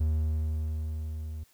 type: tone with level ramp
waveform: triangle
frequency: 77.78 Hz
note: D#2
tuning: in tune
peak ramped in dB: -21 to -33 dBFS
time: 0-1.44 s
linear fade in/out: 10 ms
effects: white hiss -64 dBFS RMS until 1.53 s